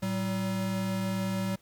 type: tone pair together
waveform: square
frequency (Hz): 113.16 / 190.8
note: A2 / G3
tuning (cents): +49 / -47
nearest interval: major sixth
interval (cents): 904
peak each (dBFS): -36 / -30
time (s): 0.02-1.56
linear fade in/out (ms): 10
effects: pink hiss -64 dBFS RMS until 1.61 s